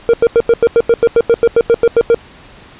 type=tone bursts; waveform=triangle; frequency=466.2 Hz; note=A#4; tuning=in tune; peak=-3 dBFS; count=16; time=0.09-2.145 s; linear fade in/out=0 ms; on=45 ms; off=89 ms; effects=pink hiss -39 dBFS RMS until 2.79 s + resampled to 8000 Hz